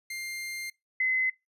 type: tone pair in turn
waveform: sawtooth / sine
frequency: 2100 / 2041 Hz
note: C7 / C7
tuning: +6 / -44 cents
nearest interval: unison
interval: 50 cents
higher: first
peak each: -31 / -23 dBFS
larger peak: second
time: 0.1-0.7 / 1-1.3 s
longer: first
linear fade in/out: 5 ms
effects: noise-tail reverb RT60 0.2 s tail -23 dB re dry + resampled to 32000 Hz